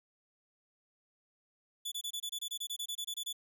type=tone bursts; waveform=sawtooth; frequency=3459 Hz; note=A7; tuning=30 cents flat; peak=-33 dBFS; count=16; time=1.85-3.329 s; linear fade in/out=10 ms; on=69 ms; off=25 ms; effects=none